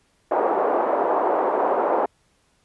white band-pass noise, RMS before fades -21 dBFS, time 0.31-2.06 s, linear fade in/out 5 ms, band 360 to 890 Hz, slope 24 dB/octave, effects pink hiss -64 dBFS RMS until 2.64 s + resampled to 24000 Hz

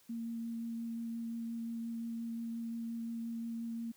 sine tone with vibrato, 230.3 Hz, A#3, 21 cents flat, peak -37 dBFS, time 0.09-3.92 s, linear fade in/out 10 ms, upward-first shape sine, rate 5.7 Hz, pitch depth 10 cents each way, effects white hiss -66 dBFS RMS until 3.96 s

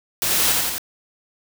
white noise with echo, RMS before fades -21 dBFS, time 0.22-0.52 s, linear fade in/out 0 ms, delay 87 ms, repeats 3, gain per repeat -2 dB, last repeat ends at 0.781 s, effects none

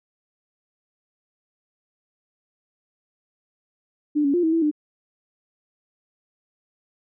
sine tone with pitch steps, 297 / 280.7 / 351.2 / 321.3 / 329.8 / 300.1 Hz, D4 / C#4 / F4 / E4 / E4 / D4, +20 / +22 / +10 / -44 / +1 / +38 cents, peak -17 dBFS, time 4.15-4.714 s, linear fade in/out 20 ms, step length 94 ms, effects none

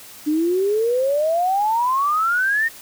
sine exponential sweep, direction up, 293.7 to 1864.7 Hz, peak -16 dBFS, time 0.26-2.69 s, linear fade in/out 20 ms, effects white hiss -41 dBFS RMS until 2.81 s

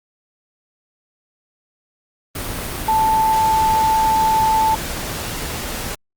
sine tone in noise, 880 Hz, A5, in tune, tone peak -13 dBFS, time 2.88-4.75 s, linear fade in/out 5 ms, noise pink, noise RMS -26 dBFS, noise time 2.35-5.95 s, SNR +10 dB, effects Opus 32 kbps

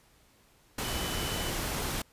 sine tone in noise, 3000 Hz, F#7, 23 cents sharp, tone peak -40 dBFS, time 0.84-1.5 s, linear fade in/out 5 ms, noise pink, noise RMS -33 dBFS, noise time 0.78-2.02 s, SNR -10 dB, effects pink hiss -63 dBFS RMS until 2.12 s + resampled to 32000 Hz

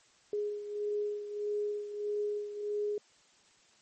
sine beating tone pair, 415.3 / 416.9 Hz, G#4 / G#4, 0 / +7 cents, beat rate 1.6 Hz, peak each -33 / -39 dBFS, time 0.33-2.98 s, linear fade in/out 2 ms, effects white hiss -64 dBFS RMS until 3.81 s + MP3 32 kbps

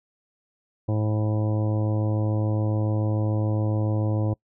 harmonic tone with a mistuned harmonic, 107 Hz, A2, 48 cents flat, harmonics 1 / 2 / 3 / 4 / 5 / 6 / 7 / 8 / 9, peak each -22 / -33 / -30 / -39 / -33 / -41 / -41 / -46 / -44 dBFS, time 0.88-4.34 s, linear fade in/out 10 ms, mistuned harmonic 9, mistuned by +34 cents, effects noise-tail reverb RT60 0.1 s tail -25 dB re dry

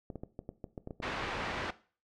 clicks, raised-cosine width 2 ms, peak -27 dBFS, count 10, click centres 0.102 / 0.157 / 0.235 / 0.391 / 0.491 / 0.642 / 0.778 / 0.874 / 0.908 / 1.002 s
white low-pass noise, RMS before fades -37 dBFS, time 1.02-1.71 s, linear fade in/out 10 ms, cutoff 1900 Hz, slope 12 dB/octave
effects noise-tail reverb RT60 0.4 s tail -17 dB re dry + low-pass 6000 Hz 12 dB/octave

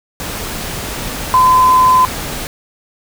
sine tone in noise, 1020 Hz, C6, 44 cents flat, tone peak -6 dBFS, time 1.34-2.05 s, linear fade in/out 0 ms, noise pink, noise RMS -23 dBFS, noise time 0.2-2.47 s, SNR +14 dB, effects none

